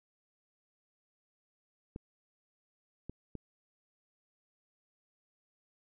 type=clicks; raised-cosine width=3 ms; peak=-28 dBFS; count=3; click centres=1.961 / 3.096 / 3.353 s; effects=none